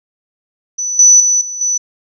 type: tone with level steps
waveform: sine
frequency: 5970 Hz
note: F#8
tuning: 15 cents sharp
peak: -16 / -3 / -9 / -21 / -12 dBFS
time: 0.78-1.78 s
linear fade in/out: 10 ms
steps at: 0.99 / 1.2 / 1.41 / 1.61 s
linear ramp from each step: 2 ms
effects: none